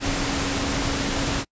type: tone in noise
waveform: sine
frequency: 277.2 Hz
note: C#4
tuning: in tune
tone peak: -29 dBFS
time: 0-1.45 s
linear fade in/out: 50 ms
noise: pink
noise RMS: -25 dBFS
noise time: 0-1.45 s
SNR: -7 dB
effects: noise-tail reverb RT60 0.1 s tail -26 dB re dry + resampled to 16000 Hz